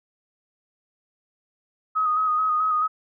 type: tone with vibrato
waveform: sine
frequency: 1255 Hz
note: D#6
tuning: 15 cents sharp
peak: -19 dBFS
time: 1.95-2.88 s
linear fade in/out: 20 ms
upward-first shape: square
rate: 4.6 Hz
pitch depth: 25 cents each way
effects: none